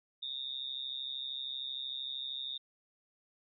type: tone with amplitude modulation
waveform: sine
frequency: 3664 Hz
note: A#7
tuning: 31 cents flat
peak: -33 dBFS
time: 0.22-2.58 s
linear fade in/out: 10 ms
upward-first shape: sine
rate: 133 Hz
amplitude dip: 95%
effects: none